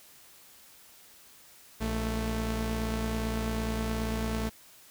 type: tone pair together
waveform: sawtooth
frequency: 57.48 / 220.7 Hz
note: A#1 / A3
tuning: -24 / +5 cents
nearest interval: octave + major seventh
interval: 2329 cents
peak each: -28 dBFS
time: 1.8-4.5 s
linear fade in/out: 20 ms
effects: white hiss -55 dBFS RMS until 4.9 s